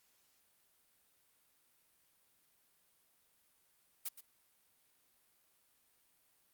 blue noise with echo, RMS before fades -39 dBFS, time 4.05-4.09 s, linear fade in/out 10 ms, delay 120 ms, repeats 1, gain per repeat -13 dB, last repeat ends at 4.21 s, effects white hiss -73 dBFS RMS until 6.53 s + Opus 48 kbps

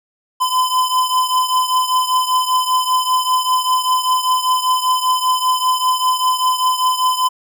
square beating tone pair, 1016 / 1021.1 Hz, B5 / C6, +49 / -43 cents, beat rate 5.1 Hz, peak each -16 / -20 dBFS, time 0.4-7.29 s, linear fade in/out 20 ms, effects none

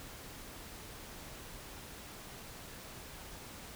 silence, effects pink hiss -49 dBFS RMS until 3.75 s

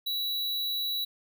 square tone, 3924 Hz, B7, 12 cents flat, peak -29 dBFS, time 0.06-1.05 s, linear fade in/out 10 ms, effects none

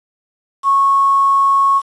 sine tone with quantisation, 1100 Hz, C#6, 14 cents flat, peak -9 dBFS, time 0.63-1.82 s, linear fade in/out 50 ms, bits 6, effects resampled to 22050 Hz

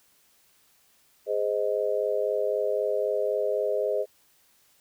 sine chord, Ab major, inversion none, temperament just, 415.3 / 519.1 / 623 Hz, Ab4 / C5 / Eb5, 0 / -14 / +2 cents, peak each -28 dBFS, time 1.26-4.06 s, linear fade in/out 50 ms, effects white hiss -63 dBFS RMS until 4.8 s

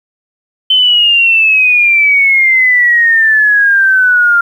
sine exponential sweep, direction down, 3072 to 1390 Hz, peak -5 dBFS, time 0.7-4.41 s, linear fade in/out 5 ms, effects 7-bit

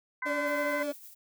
harmonic tone, 510 Hz, C5, 44 cents flat, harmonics 2 / 3 / 4, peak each -36 / -36 / -35 dBFS, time 0.22-0.83 s, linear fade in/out 5 ms
30% pulse tone with vibrato, 286.7 Hz, D4, 42 cents flat, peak -32 dBFS, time 0.25-0.93 s, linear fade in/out 20 ms, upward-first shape sine, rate 12 Hz, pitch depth 22 cents each way
sine tone, 587.3 Hz, D5, in tune, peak -31 dBFS, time 0.26-0.92 s, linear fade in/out 5 ms
violet noise with tremolo, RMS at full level -47 dBFS, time 0.46-1.15 s, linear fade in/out 20 ms, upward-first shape triangle, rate 8.8 Hz, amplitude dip 50%
effects none

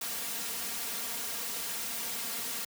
white noise with comb filter, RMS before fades -36 dBFS, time 0.01-2.65 s, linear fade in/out 5 ms, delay 4.3 ms, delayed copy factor +1, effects high-pass 80 Hz 12 dB/octave

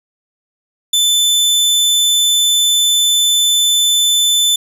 sawtooth tone, 3520 Hz, A7, in tune, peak -7 dBFS, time 0.93-4.56 s, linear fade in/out 5 ms, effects resampled to 32000 Hz + 7-bit

